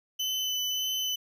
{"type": "tone with vibrato", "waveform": "35% pulse", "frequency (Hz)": 3019, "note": "F#7", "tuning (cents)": 34, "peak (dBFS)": -26, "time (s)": [0.19, 1.16], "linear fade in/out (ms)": 10, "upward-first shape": "sine", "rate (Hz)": 1.7, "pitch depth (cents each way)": 11, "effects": []}